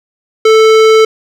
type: tone with hard clipping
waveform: sine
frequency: 440 Hz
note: A4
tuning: in tune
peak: -5 dBFS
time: 0.45-1.05 s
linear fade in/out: 5 ms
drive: 18 dB
effects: none